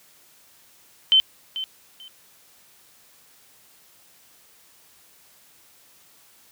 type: tone with echo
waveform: sine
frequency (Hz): 3080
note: G7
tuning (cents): -31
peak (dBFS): -12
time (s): 1.12-1.2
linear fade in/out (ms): 0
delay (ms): 440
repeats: 2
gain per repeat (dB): -14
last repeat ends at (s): 2.08
effects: white hiss -55 dBFS RMS until 6.51 s + high-pass 60 Hz 12 dB/octave